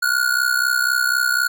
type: ring-modulated tone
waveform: square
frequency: 1446 Hz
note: F#6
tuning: 40 cents flat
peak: -14 dBFS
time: 0.02-1.48 s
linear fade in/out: 10 ms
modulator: 32 Hz
effects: none